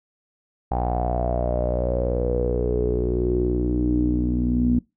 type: tone with low-pass filter sweep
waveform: sawtooth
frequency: 60.8 Hz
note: B1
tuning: 26 cents flat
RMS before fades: -22 dBFS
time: 0.71-4.79 s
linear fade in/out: 5 ms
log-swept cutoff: 790 to 240 Hz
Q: 9.9
effects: noise-tail reverb RT60 0.2 s tail -23 dB re dry